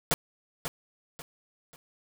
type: noise with echo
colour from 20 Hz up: pink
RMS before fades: -25 dBFS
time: 0.11-0.14 s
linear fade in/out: 0 ms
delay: 540 ms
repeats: 3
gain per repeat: -9 dB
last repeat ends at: 1.76 s
effects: none